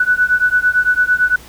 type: beating tone pair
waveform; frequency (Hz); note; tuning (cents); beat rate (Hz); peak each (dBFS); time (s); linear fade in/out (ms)
sine; 1480 / 1488.9; F#6 / F#6; 0 / +10; 8.9; -14; 0-1.36; 5
effects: added 60 Hz sine -42 dBFS peak until 1.48 s + pink hiss -40 dBFS RMS until 1.48 s